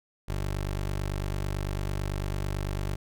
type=tone; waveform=20% pulse; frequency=49 Hz; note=G1; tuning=in tune; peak=-24 dBFS; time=0.28-2.96 s; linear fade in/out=10 ms; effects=none